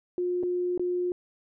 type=tone with dropouts; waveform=sine; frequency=357.2 Hz; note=F4; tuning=39 cents sharp; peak=-25 dBFS; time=0.18-1.12 s; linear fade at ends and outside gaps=1 ms; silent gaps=0.429-0.434 / 0.777-0.795 s; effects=none